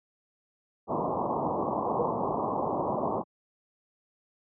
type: low-pass noise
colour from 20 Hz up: white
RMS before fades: -29 dBFS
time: 0.87-3.24 s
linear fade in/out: 50 ms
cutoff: 1100 Hz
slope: 96 dB/octave
type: tone with exponential decay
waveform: sine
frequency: 479.5 Hz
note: A#4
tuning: 49 cents sharp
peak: -20 dBFS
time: 1.99-2.13 s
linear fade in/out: 5 ms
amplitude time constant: 30 ms
effects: high-pass 150 Hz 12 dB/octave